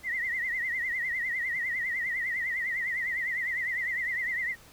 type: tone with vibrato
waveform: sine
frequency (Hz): 1975.5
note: B6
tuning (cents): 0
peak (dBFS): -28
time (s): 0.03-4.56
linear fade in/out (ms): 50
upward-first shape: triangle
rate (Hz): 9.9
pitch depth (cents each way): 130
effects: pink hiss -54 dBFS RMS until 4.72 s